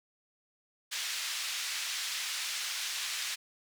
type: band-pass noise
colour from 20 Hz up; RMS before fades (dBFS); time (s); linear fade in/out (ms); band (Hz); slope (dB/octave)
white; -36; 0.91-3.36; 20; 1800 to 5500; 12
effects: none